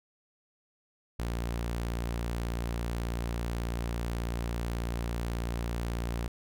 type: tone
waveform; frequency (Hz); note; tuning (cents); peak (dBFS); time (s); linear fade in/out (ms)
sawtooth; 58.27; A#1; 0; -27; 1.19-6.28; 5
effects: none